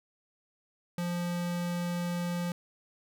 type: tone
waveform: square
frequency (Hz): 174.61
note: F3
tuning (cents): 0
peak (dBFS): -31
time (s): 0.98-2.52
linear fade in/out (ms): 2
effects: none